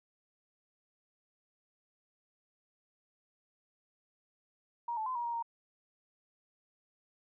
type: tone with pitch steps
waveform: sine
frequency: 944 / 872 / 1024 / 952 / 941 / 930 Hz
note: A#5 / A5 / C6 / A#5 / A#5 / A#5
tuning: +22 / -16 / -38 / +36 / +16 / -4 cents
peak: -33 dBFS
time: 4.88-5.426 s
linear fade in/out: 5 ms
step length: 91 ms
effects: none